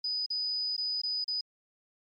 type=tone with dropouts; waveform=sine; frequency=4978 Hz; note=D#8; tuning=in tune; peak=-29 dBFS; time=0.04-1.41 s; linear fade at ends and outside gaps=5 ms; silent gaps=0.262-0.302 / 0.766-0.778 / 1.017-1.034 / 1.243-1.279 s; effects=MP3 32 kbps